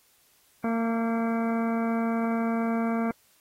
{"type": "harmonic tone with a mistuned harmonic", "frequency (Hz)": 228.5, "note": "A#3", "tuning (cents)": -34, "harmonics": [1, 2, 3, 4, 5, 6, 7, 9, 10], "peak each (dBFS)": [-25, -34, -33, -40, -39, -40, -43, -48, -46], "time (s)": [0.64, 3.11], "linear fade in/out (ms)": 2, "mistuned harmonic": 5, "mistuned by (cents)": 22, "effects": ["white hiss -63 dBFS RMS until 3.4 s", "AAC 48 kbps"]}